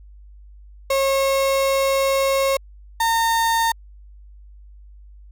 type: tone pair in turn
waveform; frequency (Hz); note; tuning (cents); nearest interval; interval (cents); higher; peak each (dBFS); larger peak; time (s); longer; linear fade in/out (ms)
35% pulse; 543 / 913.2; C#5 / A#5; -36 / -36; major sixth; 900; second; -15; neither; 0.9-2.57 / 3-3.72; first; 5
effects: added 50 Hz sine -41 dBFS peak until 5.31 s